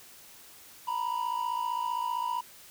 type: tone pair together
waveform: triangle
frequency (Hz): 932.3 / 987.7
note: A#5 / B5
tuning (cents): 0 / 0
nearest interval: minor second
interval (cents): 100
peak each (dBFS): -31 / -29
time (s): 0.87-2.41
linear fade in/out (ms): 10
effects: white hiss -52 dBFS RMS until 2.7 s